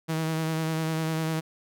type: tone with vibrato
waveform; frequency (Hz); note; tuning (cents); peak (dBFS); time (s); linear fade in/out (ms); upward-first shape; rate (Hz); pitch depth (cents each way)
sawtooth; 160; D#3; +49; -22; 0.08-1.41; 20; sine; 10; 24
effects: none